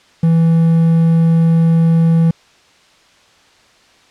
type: tone with quantisation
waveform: triangle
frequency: 164.81 Hz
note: E3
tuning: in tune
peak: -6 dBFS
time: 0.23-2.31 s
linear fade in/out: 5 ms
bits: 6
effects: white hiss -49 dBFS RMS until 4.1 s + low-pass 5000 Hz 12 dB/octave